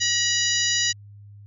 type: harmonic tone with a mistuned harmonic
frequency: 973 Hz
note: B5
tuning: 26 cents flat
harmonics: 2 / 3 / 4 / 5 / 6 / 7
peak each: -27 / -27 / -27 / -27 / -27 / -27 dBFS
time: 0-0.93 s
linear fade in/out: 20 ms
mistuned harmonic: 2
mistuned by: -34 cents
effects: added 102 Hz sine -42 dBFS peak until 1.46 s

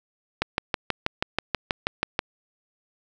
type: click train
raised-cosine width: 0.3 ms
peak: -6 dBFS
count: 12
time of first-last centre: 0.42-2.191 s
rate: 6.21 Hz
effects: none

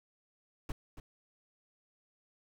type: noise with echo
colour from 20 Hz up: brown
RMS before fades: -36 dBFS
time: 0.69-0.72 s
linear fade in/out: 2 ms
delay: 280 ms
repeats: 1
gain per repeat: -11 dB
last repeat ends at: 1 s
effects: none

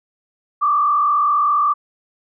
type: tone with frequency modulation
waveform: sine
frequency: 1174.7 Hz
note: D6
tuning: in tune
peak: -13 dBFS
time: 0.61-1.74 s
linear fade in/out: 20 ms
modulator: 45 Hz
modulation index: 0.94
effects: none

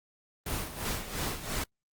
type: noise with tremolo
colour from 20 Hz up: pink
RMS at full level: -32 dBFS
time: 0.46-1.64 s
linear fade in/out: 5 ms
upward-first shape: sine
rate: 2.9 Hz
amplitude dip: 70%
effects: noise-tail reverb RT60 0.1 s tail -24 dB re dry + Opus 24 kbps

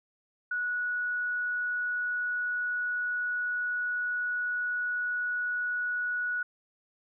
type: tone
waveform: sine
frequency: 1466 Hz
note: F#6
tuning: 16 cents flat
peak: -28 dBFS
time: 0.51-6.43 s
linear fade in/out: 5 ms
effects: none

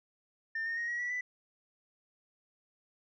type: tone with pitch steps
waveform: sine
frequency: 1800 / 1835.7 / 1872.1 / 1909.2 / 1947.1 / 1985.7 Hz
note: A6 / A#6 / A#6 / A#6 / B6 / B6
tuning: +39 / -27 / +7 / +41 / -25 / +9 cents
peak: -31 dBFS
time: 0.55-1.21 s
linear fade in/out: 5 ms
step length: 110 ms
effects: tanh soft clip ceiling -30 dBFS

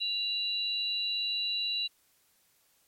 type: tone pair together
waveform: sine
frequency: 2794 / 3949 Hz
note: F7 / B7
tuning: 0 / -1 cents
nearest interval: tritone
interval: 599 cents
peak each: -34 / -30 dBFS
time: 0-1.88 s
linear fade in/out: 20 ms
effects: white hiss -68 dBFS RMS until 2.87 s + MP3 64 kbps

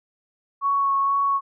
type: tone with vibrato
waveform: sine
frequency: 1108.7 Hz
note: C#6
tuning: in tune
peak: -18 dBFS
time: 0.61-1.41 s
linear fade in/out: 50 ms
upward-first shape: sine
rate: 2.1 Hz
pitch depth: 12 cents each way
effects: none

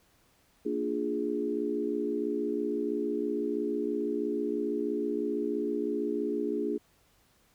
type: chord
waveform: sine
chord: Bb dominant seventh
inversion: none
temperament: equal with one note detuned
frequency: 230.7 / 293.7 / 349.2 / 415.3 Hz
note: Bb3 / D4 / F4 / Ab4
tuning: -18 / 0 / 0 / 0 cents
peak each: -36 / -33 / -35 / -32 dBFS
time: 0.65-6.78 s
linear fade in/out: 10 ms
effects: pink hiss -66 dBFS RMS until 7.54 s

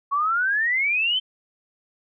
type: exponential sweep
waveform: sine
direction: up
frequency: 1100 to 3136 Hz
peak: -19 dBFS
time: 0.11-1.2 s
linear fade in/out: 20 ms
effects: none

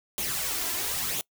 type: noise with flanger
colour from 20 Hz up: white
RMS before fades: -30 dBFS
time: 0.18-1.21 s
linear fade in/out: 0 ms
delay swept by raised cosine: 0.29 to 2.99 ms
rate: 0.98 Hz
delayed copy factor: +0.55
effects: noise-tail reverb RT60 0.1 s tail -24 dB re dry

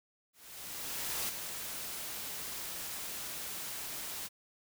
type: noise with ADSR envelope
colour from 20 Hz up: white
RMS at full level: -35 dBFS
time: 0.33-4.29 s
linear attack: 960 ms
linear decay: 6 ms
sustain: -6 dB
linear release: 33 ms
effects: none

